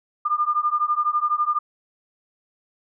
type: beating tone pair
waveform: sine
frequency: 1200 / 1212 Hz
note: D6 / D#6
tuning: +37 / -46 cents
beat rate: 12 Hz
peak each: -22 dBFS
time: 0.25-1.59 s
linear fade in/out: 10 ms
effects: none